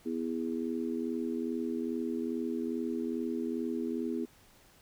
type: harmonic tone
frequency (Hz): 82.41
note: E2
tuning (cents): 0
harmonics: 3 / 4 / 5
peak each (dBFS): -34 / -36 / -38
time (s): 0.05-4.26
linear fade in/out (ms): 20
effects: pink hiss -61 dBFS RMS until 4.81 s